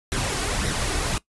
pink noise with flanger, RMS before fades -25 dBFS, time 0.12-1.18 s, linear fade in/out 0 ms, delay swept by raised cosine 0.53 to 2.73 ms, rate 1.8 Hz, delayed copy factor +0.5, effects noise-tail reverb RT60 0.1 s tail -19 dB re dry + resampled to 24000 Hz

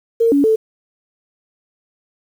sine tone with pitch steps, 459.4 / 282.9 / 440.3 Hz, A#4 / C#4 / A4, -25 / +35 / +1 cents, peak -10 dBFS, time 0.2-0.56 s, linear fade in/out 10 ms, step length 120 ms, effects 7-bit

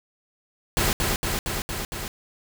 pink noise with echo, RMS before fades -22 dBFS, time 0.77-0.93 s, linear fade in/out 0 ms, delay 230 ms, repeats 5, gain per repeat -2 dB, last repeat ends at 2.08 s, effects none

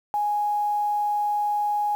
sine tone, 830.6 Hz, G#5, in tune, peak -21 dBFS, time 0.14-1.95 s, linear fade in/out 0 ms, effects 8-bit

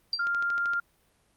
sine tone with exponential decay, 4724 Hz, D8, 9 cents sharp, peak -22 dBFS, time 0.13-0.26 s, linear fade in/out 2 ms, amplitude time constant 28 ms
sine tone, 1396.9 Hz, F6, in tune, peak -25 dBFS, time 0.19-0.8 s, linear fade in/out 5 ms
click train, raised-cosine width 0.2 ms, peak -24 dBFS, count 7, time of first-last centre 0.27-0.735 s, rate 12.9 Hz
effects pink hiss -67 dBFS RMS until 1.36 s + Opus 32 kbps

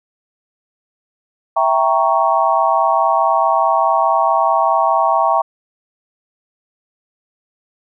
sine chord, E diminished seventh, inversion none, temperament equal, 659.3 / 784 / 932.3 / 1108.7 Hz, E5 / G5 / Bb5 / Db6, 0 / 0 / 0 / 0 cents, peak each -17 dBFS, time 1.56-5.42 s, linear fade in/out 10 ms, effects none

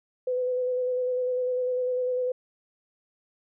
sine tone with vibrato, 502 Hz, B4, 28 cents sharp, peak -24 dBFS, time 0.27-2.32 s, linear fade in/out 5 ms, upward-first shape square, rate 10 Hz, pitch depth 17 cents each way, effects none

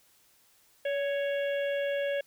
harmonic tone with a mistuned harmonic, 554.4 Hz, C#5, in tune, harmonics 1 / 3 / 4 / 5 / 6, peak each -28 / -38 / -44 / -43 / -46 dBFS, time 0.85-2.21 s, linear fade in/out 5 ms, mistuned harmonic 1, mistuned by +33 cents, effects white hiss -64 dBFS RMS until 2.26 s

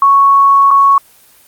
sine tone with dropouts, 1108.7 Hz, C#6, in tune, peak -4 dBFS, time 0.02-0.98 s, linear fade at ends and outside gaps 2 ms, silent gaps 0.707-0.711 s, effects white hiss -45 dBFS RMS until 1.47 s + Opus 24 kbps

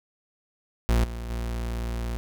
40% pulse tone with level steps, 58.1 Hz, A#1, 5 cents flat, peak -18 / -31 / -27 dBFS, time 0.89-2.17 s, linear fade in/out 0 ms, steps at 1.04 / 1.3 s, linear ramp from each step 5 ms, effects none

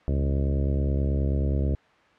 harmonic tone with a mistuned harmonic, 69.4 Hz, C#2, 3 cents sharp, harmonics 1 / 2 / 3 / 4 / 5 / 6 / 7 / 8 / 9, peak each -23 / -29 / -33 / -35 / -37 / -39 / -40 / -41 / -42 dBFS, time 0.08-1.75 s, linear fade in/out 0 ms, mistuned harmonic 1, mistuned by +81 cents, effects white hiss -57 dBFS RMS until 2.18 s + low-pass 2000 Hz 12 dB/octave

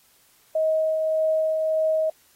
sine tone with tremolo, 632 Hz, D#5, 27 cents sharp, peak -18 dBFS, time 0.55-2.1 s, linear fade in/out 5 ms, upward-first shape triangle, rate 1.7 Hz, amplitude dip 30%, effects white hiss -59 dBFS RMS until 2.35 s + AAC 48 kbps

